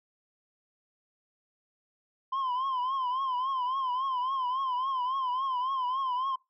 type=tone with vibrato; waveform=sine; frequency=1034 Hz; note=C6; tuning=21 cents flat; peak=-25 dBFS; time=2.32-6.36 s; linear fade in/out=10 ms; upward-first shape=triangle; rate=3.6 Hz; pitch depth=110 cents each way; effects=noise-tail reverb RT60 0.2 s tail -22 dB re dry + tanh soft clip ceiling -27 dBFS